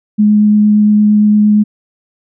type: tone with vibrato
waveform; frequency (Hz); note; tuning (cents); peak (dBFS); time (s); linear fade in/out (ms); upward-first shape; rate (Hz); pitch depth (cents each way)
sine; 210; G#3; +19; -5; 0.18-1.64; 20; triangle; 8.7; 9
effects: none